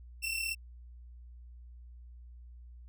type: tone pair together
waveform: sawtooth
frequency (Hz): 2672 / 2709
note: E7 / E7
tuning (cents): +23 / +47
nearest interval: unison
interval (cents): 24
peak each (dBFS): -33 / -32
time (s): 0.22-0.55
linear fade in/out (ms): 20
effects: added 60 Hz sine -48 dBFS peak until 2.88 s